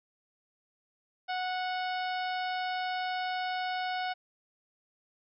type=harmonic tone; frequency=736 Hz; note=F#5; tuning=9 cents flat; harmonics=1 / 2 / 3 / 4 / 5 / 6 / 7; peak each=-32 / -38 / -42 / -44 / -46 / -48 / -49 dBFS; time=1.28-4.14 s; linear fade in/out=20 ms; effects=none